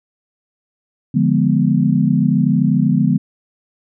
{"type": "chord", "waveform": "sine", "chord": "D diminished seventh", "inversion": "none", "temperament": "equal", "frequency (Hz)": [146.83, 174.61, 207.7, 246.9], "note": ["D3", "F3", "Ab3", "Cb4"], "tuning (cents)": [0, 0, 0, 0], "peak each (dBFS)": -17, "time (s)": [1.14, 3.18], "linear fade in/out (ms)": 10, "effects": []}